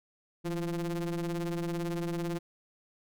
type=ring-modulated tone; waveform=square; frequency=87.31 Hz; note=F2; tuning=in tune; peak=-29 dBFS; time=0.44-2.39 s; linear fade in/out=20 ms; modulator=253 Hz; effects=none